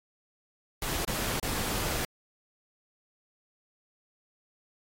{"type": "noise with dropouts", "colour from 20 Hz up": "pink", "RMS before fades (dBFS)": -32, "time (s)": [0.82, 2.05], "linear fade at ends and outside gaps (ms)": 2, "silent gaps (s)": [[1.049, 1.076], [1.398, 1.428]], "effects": ["AAC 48 kbps"]}